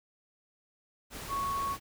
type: tone in noise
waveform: sine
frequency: 1108.7 Hz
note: C#6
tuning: in tune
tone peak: -30 dBFS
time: 1.28-1.77 s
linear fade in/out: 50 ms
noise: pink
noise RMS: -42 dBFS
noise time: 1.1-1.8 s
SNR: +9 dB
effects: none